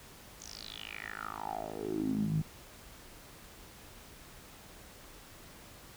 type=tone with band-pass filter sweep; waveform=10% pulse; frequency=53.2 Hz; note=G#1; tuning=42 cents sharp; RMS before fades=-37 dBFS; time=0.4-2.42 s; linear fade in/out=5 ms; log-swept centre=6700 to 140 Hz; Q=6.9; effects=pink hiss -53 dBFS RMS until 5.96 s